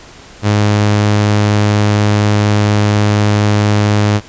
sawtooth tone, 104.2 Hz, G#2, 6 cents sharp, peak -5 dBFS, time 0.42-4.21 s, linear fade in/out 50 ms, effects pink hiss -37 dBFS RMS until 4.28 s + resampled to 16000 Hz

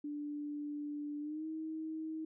sine tone with pitch glide, 293.7 to 316.6 Hz, D4 to D#4, 0 to +30 cents, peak -38 dBFS, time 0.04-2.25 s, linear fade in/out 5 ms, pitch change +130 cents, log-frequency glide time 1.2-1.46 s, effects none

